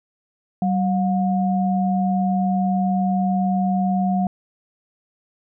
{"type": "tone pair together", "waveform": "sine", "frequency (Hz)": [190.89, 718], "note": ["G3", "F5"], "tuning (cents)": [-46, 48], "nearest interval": "octave + major seventh", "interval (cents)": 2294, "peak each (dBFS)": [-18, -23], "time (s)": [0.62, 4.27], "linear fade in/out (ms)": 2, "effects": []}